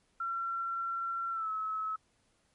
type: tone with pitch glide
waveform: sine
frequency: 1360 to 1292.6 Hz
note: F6 to E6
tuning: -46 to -34 cents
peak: -32 dBFS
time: 0.2-1.96 s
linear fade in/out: 5 ms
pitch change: -88 cents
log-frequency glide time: 1.31-1.5 s
effects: pink hiss -72 dBFS RMS until 2.54 s + MP3 48 kbps